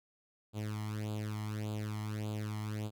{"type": "tone with flanger", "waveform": "sawtooth", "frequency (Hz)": 106.4, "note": "G#2", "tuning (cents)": 42, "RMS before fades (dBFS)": -38, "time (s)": [0.53, 2.91], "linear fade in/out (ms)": 50, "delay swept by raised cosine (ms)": [0.26, 0.98], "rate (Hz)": 1.7, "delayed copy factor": 0.8, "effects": []}